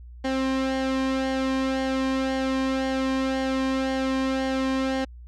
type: tone with flanger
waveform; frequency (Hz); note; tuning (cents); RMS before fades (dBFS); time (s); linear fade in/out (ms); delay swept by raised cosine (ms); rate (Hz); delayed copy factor
sawtooth; 264.6; C4; +20; -25; 0.24-5.05; 10; 0.79 to 1.46; 1.9; -0.55
effects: added 60 Hz sine -40 dBFS peak until 5.27 s + low-pass 5000 Hz 12 dB/octave